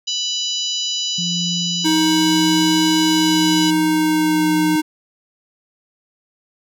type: harmonic tone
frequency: 987.8 Hz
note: B5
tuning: in tune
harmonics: 3 / 4 / 5 / 6 / 7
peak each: -23 / -25 / -27 / -29 / -30 dBFS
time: 0.07-3.71 s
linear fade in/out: 10 ms
type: tone with tremolo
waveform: sine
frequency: 174.61 Hz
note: F3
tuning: in tune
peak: -22 dBFS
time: 1.18-4.76 s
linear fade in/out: 5 ms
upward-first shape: sine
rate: 0.94 Hz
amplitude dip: 45%
type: tone with pitch glide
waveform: square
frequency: 315.4 to 308.9 Hz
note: D#4 to D#4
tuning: +24 to -12 cents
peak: -15 dBFS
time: 1.84-4.82 s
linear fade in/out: 20 ms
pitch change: -36 cents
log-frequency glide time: 3.03-4.48 s
effects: none